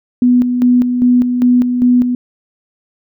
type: tone with tremolo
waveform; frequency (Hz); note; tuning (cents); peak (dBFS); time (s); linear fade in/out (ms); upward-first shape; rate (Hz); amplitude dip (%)
sine; 246.9; B3; 0; -6; 0.22-2.15; 2; square; 2.5; 50
effects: none